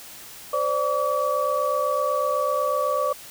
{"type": "tone cluster", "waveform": "sine", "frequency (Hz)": [518, 586, 1144], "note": ["C5", "D5", "D6"], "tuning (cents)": [-17, -4, -46], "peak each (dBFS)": [-26, -25, -24], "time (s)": [0.53, 3.13], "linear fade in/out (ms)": 5, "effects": ["white hiss -42 dBFS RMS until 3.3 s"]}